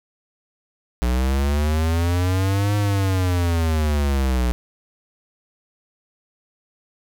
square linear two-way sweep, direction up then down, 59.3 to 103.83 to 59.3 Hz, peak -18 dBFS, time 1.02-4.52 s, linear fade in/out 0 ms, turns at 2.76 s, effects none

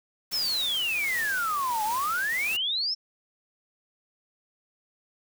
white noise with tremolo, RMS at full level -36 dBFS, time 0.31-2.57 s, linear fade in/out 10 ms, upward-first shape triangle, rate 1.4 Hz, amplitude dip 35%
sine exponential two-way sweep, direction down then up, 5480 to 830.6 to 5480 Hz, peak -25 dBFS, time 0.32-2.95 s, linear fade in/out 20 ms, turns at 1.84 s
effects none

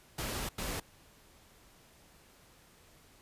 pink noise bursts at uneven times, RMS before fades -37 dBFS, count 2, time 0.18-0.49 / 0.58-0.8 s, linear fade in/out 5 ms, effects pink hiss -61 dBFS RMS until 3.21 s + resampled to 32000 Hz

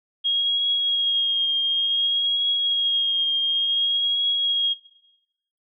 sine tone with vibrato, 3267 Hz, G#7, 29 cents flat, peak -19 dBFS, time 0.24-4.74 s, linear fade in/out 20 ms, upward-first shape triangle, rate 0.56 Hz, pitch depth 27 cents each way, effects noise-tail reverb RT60 0.9 s tail -19 dB re dry

